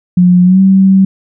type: tone with pitch glide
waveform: sine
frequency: 179.1 to 191.95 Hz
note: F3 to G3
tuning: +44 to -36 cents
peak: -3 dBFS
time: 0.17-1.05 s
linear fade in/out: 5 ms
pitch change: +120 cents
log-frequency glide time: 0.44-0.6 s
effects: none

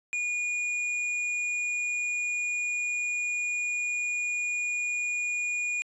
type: tone with tanh clipping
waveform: sine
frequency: 2443 Hz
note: D#7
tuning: 32 cents flat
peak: -29 dBFS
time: 0.13-5.82 s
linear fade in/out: 0 ms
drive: 11 dB
effects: resampled to 22050 Hz

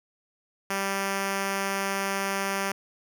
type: tone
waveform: 5% pulse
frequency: 196 Hz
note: G3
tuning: in tune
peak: -15 dBFS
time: 0.7-2.72 s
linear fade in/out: 5 ms
effects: none

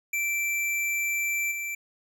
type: tone with level steps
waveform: square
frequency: 2340 Hz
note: D7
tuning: 7 cents flat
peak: -26 / -31 dBFS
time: 0.13-1.75 s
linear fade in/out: 5 ms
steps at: 1.51 s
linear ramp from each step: 10 ms
effects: none

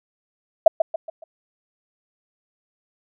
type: tone with echo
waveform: sine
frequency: 650 Hz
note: E5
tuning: 24 cents flat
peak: -5 dBFS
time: 0.66-0.68 s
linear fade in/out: 5 ms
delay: 140 ms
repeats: 4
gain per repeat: -8 dB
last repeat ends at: 1.24 s
effects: none

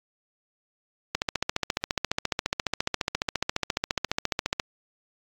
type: click train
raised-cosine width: 0.2 ms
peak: -7 dBFS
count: 51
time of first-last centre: 1.15-4.598 s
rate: 14.5 Hz
effects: AAC 64 kbps

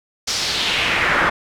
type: noise with band-pass filter sweep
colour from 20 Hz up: brown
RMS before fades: -19 dBFS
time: 0.27-1.3 s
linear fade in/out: 10 ms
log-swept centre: 5800 to 1400 Hz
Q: 2.3
effects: none

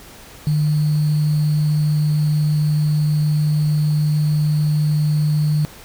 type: tone with sample-and-hold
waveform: sine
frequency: 151.1 Hz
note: D3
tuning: 50 cents sharp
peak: -14 dBFS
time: 0.47-5.65 s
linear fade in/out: 0 ms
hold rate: 4410 Hz
effects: pink hiss -41 dBFS RMS until 5.84 s

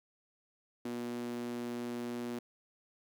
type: tone with high-pass filter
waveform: sawtooth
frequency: 120.2 Hz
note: B2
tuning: 46 cents flat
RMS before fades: -39 dBFS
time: 0.85-2.39 s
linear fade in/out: 5 ms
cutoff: 280 Hz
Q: 7
effects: none

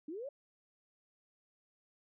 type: linear sweep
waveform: sine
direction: up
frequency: 283.2 to 587.3 Hz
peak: -40 dBFS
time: 0.08-0.29 s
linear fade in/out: 5 ms
effects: none

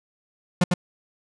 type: tone with echo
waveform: 45% pulse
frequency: 178 Hz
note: F3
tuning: 33 cents sharp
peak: -15 dBFS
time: 0.61-0.64 s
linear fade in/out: 5 ms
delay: 100 ms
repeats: 1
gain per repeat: -3 dB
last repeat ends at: 0.74 s
effects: resampled to 22050 Hz

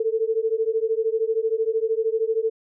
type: beating tone pair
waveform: sine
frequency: 440 / 453 Hz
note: A4 / A#4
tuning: 0 / -50 cents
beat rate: 13 Hz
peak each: -23 dBFS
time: 0-2.5 s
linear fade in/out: 5 ms
effects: none

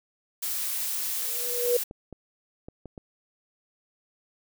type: noise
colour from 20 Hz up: blue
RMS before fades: -30 dBFS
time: 0.42-1.84 s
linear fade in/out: 10 ms
type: tone with exponential growth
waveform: sine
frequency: 485.1 Hz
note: B4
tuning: 31 cents flat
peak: -18 dBFS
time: 1.17-1.77 s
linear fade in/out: 5 ms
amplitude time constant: 130 ms
type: clicks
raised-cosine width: 2 ms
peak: -27 dBFS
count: 5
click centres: 1.911 / 2.127 / 2.685 / 2.857 / 2.978 s
effects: none

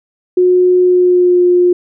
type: tone with pitch glide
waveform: sine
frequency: 362.7 to 356.1 Hz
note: F#4 to F4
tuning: -34 to +34 cents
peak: -6 dBFS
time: 0.37-1.73 s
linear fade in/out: 5 ms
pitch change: -32 cents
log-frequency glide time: 0.81-1.43 s
effects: none

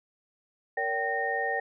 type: tone cluster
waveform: sine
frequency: 463.4 / 567 / 774 / 1844 Hz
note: A#4 / C#5 / G5 / A#6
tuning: -10 / +39 / -22 / -19 cents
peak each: -34 / -35 / -31 / -30 dBFS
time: 0.77-1.6 s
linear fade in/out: 5 ms
effects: none

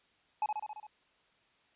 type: tone with echo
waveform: triangle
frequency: 851 Hz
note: G#5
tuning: 42 cents sharp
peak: -26 dBFS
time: 0.42-0.46 s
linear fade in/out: 2 ms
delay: 68 ms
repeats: 6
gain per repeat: -3 dB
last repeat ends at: 0.868 s
effects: white hiss -69 dBFS RMS until 1.75 s + resampled to 8000 Hz

